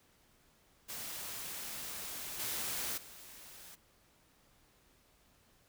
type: noise with level steps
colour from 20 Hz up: white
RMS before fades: -43 / -38 / -53 dBFS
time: 0.88-3.76 s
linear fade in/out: 20 ms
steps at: 2.39 / 2.97 s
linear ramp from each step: 10 ms
effects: pink hiss -68 dBFS RMS until 5.68 s